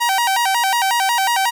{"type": "tone with vibrato", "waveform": "sawtooth", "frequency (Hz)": 856, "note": "A5", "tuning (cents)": -48, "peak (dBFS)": -11, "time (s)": [0, 1.51], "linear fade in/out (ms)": 20, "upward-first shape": "square", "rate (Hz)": 5.5, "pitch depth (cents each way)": 180, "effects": []}